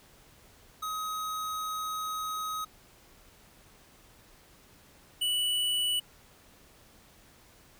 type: tone pair in turn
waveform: square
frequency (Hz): 1265 / 2957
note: D#6 / F#7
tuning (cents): +28 / -2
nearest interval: octave + minor third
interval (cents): 1470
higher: second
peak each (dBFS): -33 / -27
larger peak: second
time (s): 0.82-2.65 / 5.21-6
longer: first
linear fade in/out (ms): 10
effects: pink hiss -58 dBFS RMS until 7.79 s